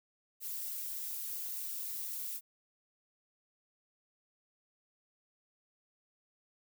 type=noise with flanger; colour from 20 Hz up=violet; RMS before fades=-40 dBFS; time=0.4-2.41 s; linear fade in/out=50 ms; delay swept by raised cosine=1.2 to 4.1 ms; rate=3.5 Hz; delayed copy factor=-0.7; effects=none